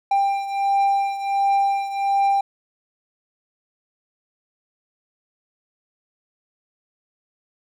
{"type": "beating tone pair", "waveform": "triangle", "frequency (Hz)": [792, 793.4], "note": ["G5", "G5"], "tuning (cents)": [18, 21], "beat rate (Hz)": 1.4, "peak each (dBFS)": [-17, -22], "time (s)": [0.11, 2.41], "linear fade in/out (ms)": 5, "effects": []}